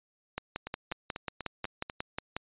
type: two click trains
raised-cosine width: 0.3 ms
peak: -17 / -21 dBFS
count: 12 / 6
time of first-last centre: 0.38-2.366 / 0.67-1.899 s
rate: 5.54 / 4.07 Hz
effects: resampled to 8000 Hz